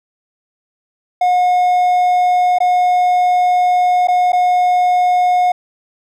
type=tone with dropouts; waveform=triangle; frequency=722 Hz; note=F#5; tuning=43 cents flat; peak=-8 dBFS; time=1.21-5.52 s; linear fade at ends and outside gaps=5 ms; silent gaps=2.586-2.603 / 4.073-4.083 / 4.321-4.33 s; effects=none